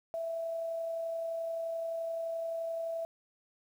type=tone with amplitude modulation; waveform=sine; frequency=661 Hz; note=E5; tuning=5 cents sharp; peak=-32 dBFS; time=0.14-3.05 s; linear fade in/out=0 ms; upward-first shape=sine; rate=31.6 Hz; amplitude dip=25%; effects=10-bit